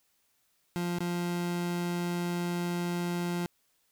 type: tone with dropouts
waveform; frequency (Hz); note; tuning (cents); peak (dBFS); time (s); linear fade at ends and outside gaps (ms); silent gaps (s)
30% pulse; 174.61; F3; 0; -27; 0.76-3.46; 0; 0.985-1.005
effects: white hiss -72 dBFS RMS until 3.91 s